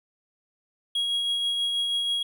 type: tone with tremolo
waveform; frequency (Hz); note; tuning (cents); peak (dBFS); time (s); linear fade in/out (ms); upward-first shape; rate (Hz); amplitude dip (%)
triangle; 3300; G#7; -12; -21; 0.95-2.23; 5; triangle; 6.2; 30
effects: none